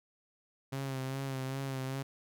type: tone with vibrato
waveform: sawtooth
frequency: 133.9 Hz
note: C3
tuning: 40 cents sharp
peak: -31 dBFS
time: 0.72-2.03 s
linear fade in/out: 10 ms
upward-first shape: sine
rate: 2.5 Hz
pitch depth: 37 cents each way
effects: none